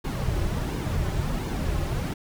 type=noise with flanger; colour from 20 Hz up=brown; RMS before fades=-27 dBFS; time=0.04-2.14 s; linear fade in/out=10 ms; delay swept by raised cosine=1.5 to 4.4 ms; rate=1.4 Hz; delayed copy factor=-0.6; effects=none